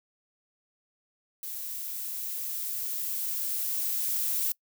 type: noise with level ramp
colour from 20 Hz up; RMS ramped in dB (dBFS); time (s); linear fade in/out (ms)
violet; -37 to -28; 1.43-4.52; 2
effects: noise-tail reverb RT60 0.1 s tail -24 dB re dry